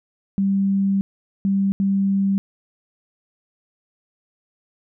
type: tone bursts at uneven times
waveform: sine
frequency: 196 Hz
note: G3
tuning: in tune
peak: -16 dBFS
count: 3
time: 0.38-1.01 / 1.45-1.72 / 1.8-2.38 s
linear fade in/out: 0 ms
effects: none